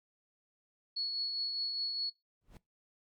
sine tone with tremolo, 4376 Hz, C#8, 23 cents flat, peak -32 dBFS, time 0.96-2.1 s, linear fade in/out 10 ms, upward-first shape triangle, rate 4.9 Hz, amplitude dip 40%
brown noise with exponential growth, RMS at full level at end -44 dBFS, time 2.41-2.57 s, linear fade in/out 2 ms, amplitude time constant 33 ms
effects noise-tail reverb RT60 0.2 s tail -21 dB re dry + MP3 96 kbps

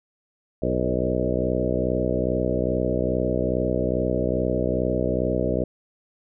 harmonic tone with a mistuned harmonic, 62.4 Hz, B1, 19 cents sharp, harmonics 1 / 2 / 3 / 4 / 5 / 6 / 7 / 8 / 9 / 10, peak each -30 / -30 / -30 / -30 / -30 / -30 / -30 / -30 / -30 / -30 dBFS, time 0.62-5.64 s, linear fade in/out 5 ms, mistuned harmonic 8, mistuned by -19 cents, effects none

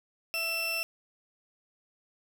30% pulse tone pair together, 659.3 / 2682 Hz, E5 / E7, 0 / +29 cents, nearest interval 2 octaves, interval 2429 cents, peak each -37 / -27 dBFS, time 0.34-0.83 s, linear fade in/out 0 ms, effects none

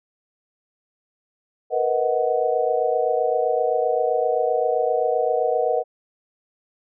sine chord, B major seventh, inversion third, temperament equal with one note detuned, 466.2 / 493.9 / 632 / 740 Hz, A#4 / B4 / D#5 / F#5, 0 / 0 / +27 / 0 cents, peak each -24 / -23 / -24 / -24 dBFS, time 1.7-5.84 s, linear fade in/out 50 ms, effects none

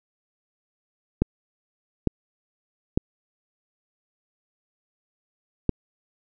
clicks, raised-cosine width 3 ms, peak -6 dBFS, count 4, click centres 1.22 / 2.073 / 2.975 / 5.693 s, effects none

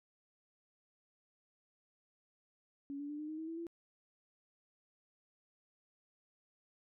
sine tone with pitch steps, 280.8 / 288.2 / 295.8 / 303.6 / 311.6 / 319.8 / 328.2 / 336.8 Hz, C#4 / D4 / D4 / D#4 / D#4 / D#4 / E4 / E4, +22 / -33 / +13 / -42 / +3 / +48 / -8 / +37 cents, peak -40 dBFS, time 2.9-3.668 s, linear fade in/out 0 ms, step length 96 ms, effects none

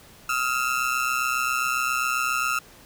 30% pulse ring-modulated tone, 1331 Hz, E6, 16 cents sharp, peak -17 dBFS, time 0.29-2.59 s, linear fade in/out 5 ms, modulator 63.7 Hz, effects pink hiss -50 dBFS RMS until 2.85 s

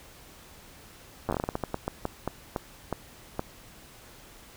slowing click train, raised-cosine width 1 ms, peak -14 dBFS, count 18, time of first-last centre 1.29-3.394 s, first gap 9 ms, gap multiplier 1.28, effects pink hiss -51 dBFS RMS until 4.56 s

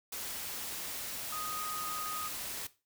sine tone in noise, 1244.5 Hz, D#6, in tune, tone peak -38 dBFS, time 1.32-2.28 s, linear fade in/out 5 ms, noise white, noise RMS -40 dBFS, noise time 0.12-2.67 s, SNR -1 dB, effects noise-tail reverb RT60 0.3 s tail -17 dB re dry

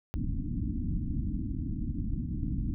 pink low-pass noise, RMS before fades -32 dBFS, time 0.14-2.74 s, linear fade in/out 0 ms, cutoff 310 Hz, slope 96 dB/octave, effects none

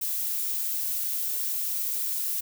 violet noise, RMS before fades -29 dBFS, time 0.01-2.41 s, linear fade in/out 10 ms, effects none

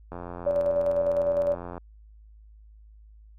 click train, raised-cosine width 1 ms, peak -23 dBFS, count 146, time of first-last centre 0.12-1.779 s, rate 87.4 Hz
sine tone with tremolo, 576 Hz, D5, 34 cents flat, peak -20 dBFS, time 0.46-1.55 s, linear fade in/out 10 ms, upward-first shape square, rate 9.9 Hz, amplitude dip 40%
effects added 53 Hz sine -48 dBFS peak until 3.38 s

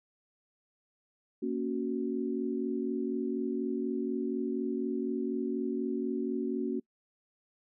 sine chord, F# major, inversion first, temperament equal, 233.1 / 277.2 / 370 Hz, A#3 / C#4 / F#4, 0 / 0 / 0 cents, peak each -34 dBFS, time 1.42-6.8 s, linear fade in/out 10 ms, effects noise-tail reverb RT60 0.1 s tail -25 dB re dry

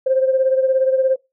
sine beating tone pair, 523.3 / 540.3 Hz, C5 / C#5, 0 / -44 cents, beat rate 17 Hz, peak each -14 / -19 dBFS, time 0.06-1.16 s, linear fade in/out 10 ms, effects noise-tail reverb RT60 0.2 s tail -20 dB re dry + tanh soft clip ceiling -6 dBFS

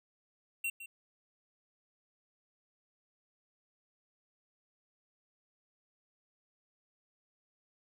square tone with echo, 2734 Hz, F7, 37 cents flat, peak -33 dBFS, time 0.64-0.7 s, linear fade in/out 5 ms, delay 160 ms, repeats 1, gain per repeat -12 dB, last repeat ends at 0.86 s, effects none

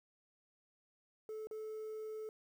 sine tone with dropouts, 434.5 Hz, A4, 22 cents flat, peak -39 dBFS, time 1.29-2.29 s, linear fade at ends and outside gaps 1 ms, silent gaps 1.471-1.511 s, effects tanh soft clip ceiling -41 dBFS + 11-bit

